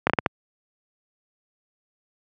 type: slowing click train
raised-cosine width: 0.5 ms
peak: -3 dBFS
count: 5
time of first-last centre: 0.07-0.262 s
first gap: 27 ms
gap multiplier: 1.4
effects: high-pass 100 Hz 12 dB/octave